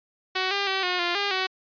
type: tone with pitch steps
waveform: 5% pulse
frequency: 374.3 / 399.9 / 383.5 / 360.9 / 348.5 / 403.6 / 375.9 Hz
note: F#4 / G4 / G4 / F#4 / F4 / G#4 / F#4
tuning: +20 / +35 / -38 / -43 / -4 / -49 / +27 cents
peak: -12 dBFS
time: 0.35-1.47 s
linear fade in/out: 10 ms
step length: 160 ms
effects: resampled to 11025 Hz